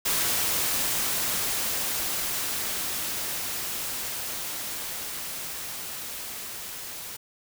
white noise with level ramp, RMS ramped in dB -25 to -38 dBFS, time 0.05-7.17 s, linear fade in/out 10 ms, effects none

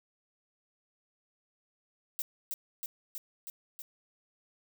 violet noise with echo, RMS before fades -34 dBFS, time 2.19-2.22 s, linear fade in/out 0 ms, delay 320 ms, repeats 5, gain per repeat -2 dB, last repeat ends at 3.82 s, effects none

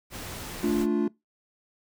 pink noise, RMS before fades -38 dBFS, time 0.1-0.87 s, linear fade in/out 50 ms
triangle chord, D minor, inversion second, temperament equal with one note detuned, 220 / 291.1 / 349.2 Hz, A3 / D4 / F4, 0 / -15 / 0 cents, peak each -25 dBFS, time 0.63-1.08 s, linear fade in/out 5 ms
effects noise-tail reverb RT60 0.2 s tail -23 dB re dry

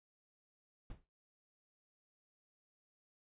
brown noise with exponential decay, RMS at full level -44 dBFS, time 0.9-1.06 s, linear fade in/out 2 ms, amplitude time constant 33 ms, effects noise-tail reverb RT60 0.3 s tail -25 dB re dry + resampled to 8000 Hz

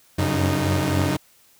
sawtooth tone cluster, 91.4 / 95.1 / 138 / 308 Hz, F#2 / F#2 / C#3 / D#4, -21 / +48 / -7 / -17 cents, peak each -21 dBFS, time 0.18-1.17 s, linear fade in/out 10 ms, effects white hiss -56 dBFS RMS until 1.59 s

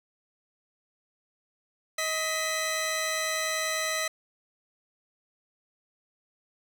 15% pulse tone pair together, 631 / 2003 Hz, D#5 / B6, +24 / +24 cents, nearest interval octave + minor sixth, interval 2000 cents, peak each -24 dBFS, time 1.98-4.08 s, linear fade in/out 5 ms, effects none

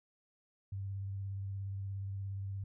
sine tone with vibrato, 98 Hz, G2, in tune, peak -37 dBFS, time 0.72-2.64 s, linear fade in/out 5 ms, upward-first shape square, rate 17 Hz, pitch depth 17 cents each way, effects none

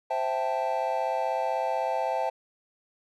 triangle chord, A minor seventh, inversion first, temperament equal, 523.3 / 659.3 / 784 / 880 Hz, C5 / E5 / G5 / A5, 0 / 0 / 0 / 0 cents, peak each -30 / -29 / -29 / -29 dBFS, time 0.1-2.3 s, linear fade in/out 10 ms, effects none

